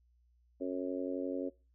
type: harmonic tone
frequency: 91.5 Hz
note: F#2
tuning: 19 cents flat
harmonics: 3 / 4 / 5 / 6 / 7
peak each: -37 / -41 / -41 / -40 / -51 dBFS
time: 0.6-1.5 s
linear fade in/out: 20 ms
effects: noise-tail reverb RT60 0.3 s tail -21 dB re dry + added 60 Hz sine -66 dBFS peak until 1.74 s